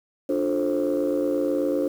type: chord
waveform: sine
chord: D minor seventh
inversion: none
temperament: just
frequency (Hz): 293.7 / 352.4 / 440.5 / 528.6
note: D4 / F4 / A4 / C5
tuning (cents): 0 / +16 / +2 / +18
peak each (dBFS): -24 / -27 / -28 / -24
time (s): 0.29-1.88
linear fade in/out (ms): 5
effects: tanh soft clip ceiling -15 dBFS + 8-bit